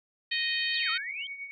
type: harmonic tone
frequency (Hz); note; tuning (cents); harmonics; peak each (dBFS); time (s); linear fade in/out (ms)
622.3; D#5; 0; 3 / 4 / 5 / 6 / 7; -32 / -33 / -34 / -35 / -35; 0.31-0.98; 10
type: exponential two-way sweep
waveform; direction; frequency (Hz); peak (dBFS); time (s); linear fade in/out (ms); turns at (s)
sine; down then up; 4699 to 1244.5 to 3251; -35; 0.74-1.27; 2; 0.9
type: tone with tremolo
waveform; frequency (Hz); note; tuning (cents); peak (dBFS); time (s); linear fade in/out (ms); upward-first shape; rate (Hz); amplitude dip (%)
sine; 2233; C#7; +12; -34; 0.85-1.51; 0; triangle; 9.1; 70
effects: none